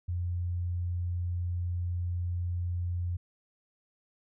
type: tone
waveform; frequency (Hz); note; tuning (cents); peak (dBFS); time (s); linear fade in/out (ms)
sine; 88; F2; +14; -29; 0.08-3.17; 10
effects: none